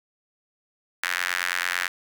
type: tone with high-pass filter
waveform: sawtooth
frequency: 89 Hz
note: F2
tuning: 33 cents sharp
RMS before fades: -27 dBFS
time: 1.03-1.88 s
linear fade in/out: 5 ms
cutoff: 1700 Hz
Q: 2.9
effects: none